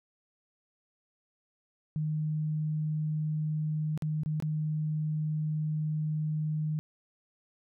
sine tone with dropouts, 153.9 Hz, D#3, 19 cents flat, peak -28 dBFS, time 1.96-6.79 s, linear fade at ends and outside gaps 0 ms, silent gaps 3.976-4.022 / 4.234-4.26 / 4.401-4.424 s, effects none

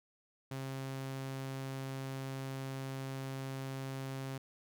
sawtooth tone, 134.1 Hz, C3, 43 cents sharp, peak -35 dBFS, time 0.51-4.38 s, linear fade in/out 5 ms, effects none

